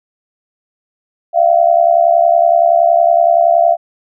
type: tone with amplitude modulation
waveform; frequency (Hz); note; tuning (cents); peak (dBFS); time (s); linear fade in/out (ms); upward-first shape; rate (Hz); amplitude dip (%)
sine; 681; F5; -44; -3; 1.33-3.77; 50; sine; 70.7; 85
effects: none